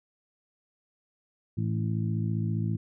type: harmonic tone with a mistuned harmonic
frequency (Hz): 55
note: A1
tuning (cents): 0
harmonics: 2 / 3 / 4 / 5 / 6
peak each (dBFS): -28 / -31 / -35 / -46 / -40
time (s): 1.57-2.77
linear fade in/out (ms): 10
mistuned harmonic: 5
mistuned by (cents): +17
effects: none